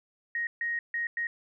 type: tone bursts at uneven times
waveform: sine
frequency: 1874 Hz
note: A#6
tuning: 9 cents sharp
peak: -28 dBFS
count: 4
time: 0.35-0.47 / 0.61-0.79 / 0.94-1.07 / 1.17-1.27 s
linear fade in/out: 2 ms
effects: none